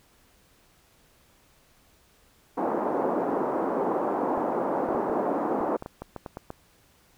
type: band-pass noise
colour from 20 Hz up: pink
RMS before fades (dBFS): -27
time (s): 2.57-5.77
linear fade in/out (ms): 10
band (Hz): 260 to 1000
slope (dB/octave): 24
type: clicks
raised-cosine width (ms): 1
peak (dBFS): -21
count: 12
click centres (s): 4.376 / 4.89 / 4.949 / 5.098 / 5.608 / 5.824 / 5.861 / 6.02 / 6.163 / 6.262 / 6.371 / 6.504
effects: pink hiss -61 dBFS RMS until 7.17 s